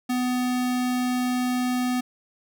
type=tone; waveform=square; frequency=249.8 Hz; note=B3; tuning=20 cents sharp; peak=-23 dBFS; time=0.09-2.01 s; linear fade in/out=10 ms; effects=none